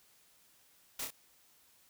white noise with echo, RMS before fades -39 dBFS, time 0.99-1.05 s, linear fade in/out 5 ms, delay 28 ms, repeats 2, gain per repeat -4 dB, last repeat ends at 1.106 s, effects white hiss -66 dBFS RMS until 1.89 s

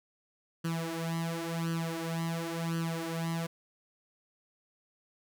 sawtooth tone with flanger, 165.6 Hz, E3, 8 cents sharp, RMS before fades -34 dBFS, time 0.64-3.47 s, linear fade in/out 10 ms, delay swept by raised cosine 0.66 to 5.06 ms, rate 0.94 Hz, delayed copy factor +0.8, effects none

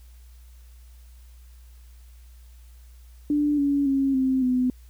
sine tone with pitch steps, 293.9 / 282.9 / 272.3 / 262.1 / 252.3 Hz, D4 / C#4 / C#4 / C4 / B3, +1 / +35 / -31 / +3 / +37 cents, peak -19 dBFS, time 3.3-4.7 s, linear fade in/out 2 ms, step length 280 ms, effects added 60 Hz sine -45 dBFS peak until 4.89 s + white hiss -61 dBFS RMS until 4.89 s

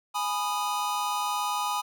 square chord, G# minor, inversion none, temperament equal with one note detuned, 830.6 / 987.8 / 1236.6 Hz, G#5 / B5 / D#6, 0 / 0 / -11 cents, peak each -32 dBFS, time 0.14-1.82 s, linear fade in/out 20 ms, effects none

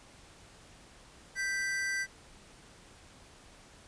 square tone pair together, 1568 / 1975.6 Hz, G6 / B6, 0 / 0 cents, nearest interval major third, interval 400 cents, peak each -35 / -34 dBFS, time 1.35-2.07 s, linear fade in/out 50 ms, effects pink hiss -56 dBFS RMS until 3.87 s + resampled to 22050 Hz

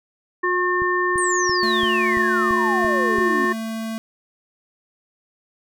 harmonic tone, 360 Hz, F#4, 47 cents flat, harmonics 1 / 3 / 5, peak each -22 / -22 / -22 dBFS, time 0.43-3.53 s, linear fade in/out 10 ms
click train, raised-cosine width 5 ms, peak -22 dBFS, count 8, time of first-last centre 0.82-3.185 s, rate 2.96 Hz
sine exponential sweep, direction down, 8900 to 261.6 Hz, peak -24 dBFS, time 1.18-3.45 s, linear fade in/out 0 ms
square tone, 223.3 Hz, A3, 26 cents sharp, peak -26 dBFS, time 1.63-3.98 s, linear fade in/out 0 ms
effects none

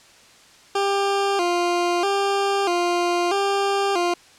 20% pulse tone with vibrato, 372.8 Hz, F#4, 13 cents sharp, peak -14 dBFS, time 0.75-4.14 s, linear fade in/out 5 ms, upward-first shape square, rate 0.78 Hz, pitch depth 110 cents each way, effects white hiss -50 dBFS RMS until 4.38 s + low-pass 7000 Hz 12 dB/octave

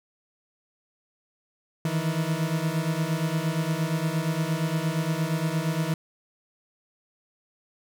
40% pulse beating tone pair, 155.56 / 164.16 Hz, D#3 / E3, 0 / -7 cents, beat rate 8.6 Hz, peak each -27 / -26 dBFS, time 1.85-5.94 s, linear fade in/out 2 ms, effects 10-bit

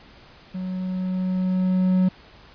triangle tone with level ramp, 185 Hz, F#3, in tune, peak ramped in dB -25 to -13 dBFS, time 0.54-2.09 s, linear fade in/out 10 ms, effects pink hiss -49 dBFS RMS until 2.54 s + resampled to 11025 Hz

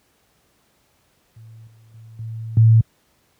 sine tone with level steps, 112.5 Hz, A2, 39 cents sharp, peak -39 / -47 / -39 / -27 / -8 dBFS, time 1.36-2.81 s, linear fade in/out 5 ms, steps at 1.67 / 1.94 / 2.19 / 2.57 s, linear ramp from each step 2 ms, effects pink hiss -62 dBFS RMS until 3.39 s + high-pass 60 Hz 12 dB/octave

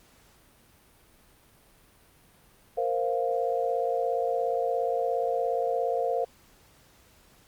sine chord, Bb suspended second, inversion none, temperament equal, 466.2 / 523.3 / 698.5 Hz, Bb4 / C5 / F5, 0 / 0 / 0 cents, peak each -29 dBFS, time 2.77-6.25 s, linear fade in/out 10 ms, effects pink hiss -59 dBFS RMS until 7.47 s + Opus 48 kbps

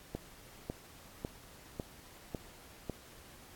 click train, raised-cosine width 2 ms, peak -23 dBFS, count 6, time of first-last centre 0.15-2.897 s, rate 1.82 Hz, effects pink hiss -56 dBFS RMS until 3.55 s + AAC 64 kbps

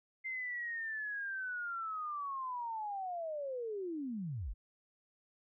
sine linear sweep, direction down, 2093 to 34.04 Hz, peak -37 dBFS, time 0.24-4.54 s, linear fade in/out 20 ms, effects none

